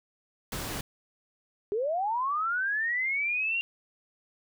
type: noise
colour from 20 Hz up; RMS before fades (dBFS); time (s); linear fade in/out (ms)
pink; -35; 0.52-0.81; 2
type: linear sweep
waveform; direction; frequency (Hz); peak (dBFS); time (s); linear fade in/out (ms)
sine; up; 392 to 2794; -26; 1.72-3.61; 0
effects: none